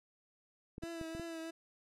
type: clicks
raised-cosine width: 3 ms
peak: -32 dBFS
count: 5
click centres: 0.781 / 0.836 / 1.013 / 1.15 / 1.197 s
type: tone with vibrato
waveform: 30% pulse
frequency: 329.6 Hz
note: E4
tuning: in tune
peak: -39 dBFS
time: 0.82-1.51 s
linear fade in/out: 10 ms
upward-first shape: triangle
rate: 3 Hz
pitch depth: 39 cents each way
effects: low-pass 11000 Hz 12 dB/octave